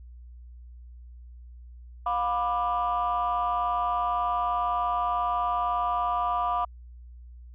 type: chord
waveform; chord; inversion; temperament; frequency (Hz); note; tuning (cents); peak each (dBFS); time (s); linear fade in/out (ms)
sine; B diminished; second; just; 711.2 / 987.8 / 1185.3; F5 / B5 / D6; +31 / 0 / +16; -27 / -28 / -27; 2.06-6.65; 5
effects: tanh soft clip ceiling -18 dBFS + added 60 Hz sine -43 dBFS peak until 7.54 s